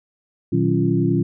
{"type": "tone cluster", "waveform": "sine", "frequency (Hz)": [120.3, 155.7, 185.8, 278.2, 344.7], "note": ["B2", "D#3", "F#3", "C#4", "F4"], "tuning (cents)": [-45, 2, 7, 6, -23], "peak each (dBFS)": -22, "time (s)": [0.52, 1.23], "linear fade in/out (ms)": 10, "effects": []}